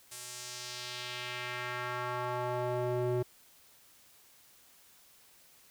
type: tone with band-pass filter sweep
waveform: square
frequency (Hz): 123.47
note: B2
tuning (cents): 0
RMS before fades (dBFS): -36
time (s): 0.11-3.23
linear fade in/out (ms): 10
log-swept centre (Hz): 9400 to 360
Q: 1.4
effects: white hiss -61 dBFS RMS until 5.7 s